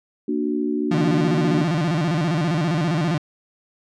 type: chord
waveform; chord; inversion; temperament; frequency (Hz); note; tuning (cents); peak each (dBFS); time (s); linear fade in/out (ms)
sine; Bb augmented; none; equal with one note detuned; 233.1 / 295.9 / 370; Bb3 / D4 / F#4; 0 / +13 / 0; -25 / -23 / -26; 0.28-1.63; 5
type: tone with vibrato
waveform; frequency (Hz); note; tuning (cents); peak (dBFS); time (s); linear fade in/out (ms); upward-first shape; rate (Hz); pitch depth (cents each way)
35% pulse; 161.4; E3; -36; -17; 0.91-3.18; 5; square; 15; 140
effects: low-pass 5000 Hz 12 dB/octave